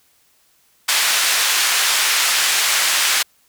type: band-pass noise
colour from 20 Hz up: pink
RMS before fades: -17 dBFS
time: 0.88-3.23 s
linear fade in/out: 10 ms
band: 1600 to 11000 Hz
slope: 12 dB/octave
effects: white hiss -58 dBFS RMS until 3.48 s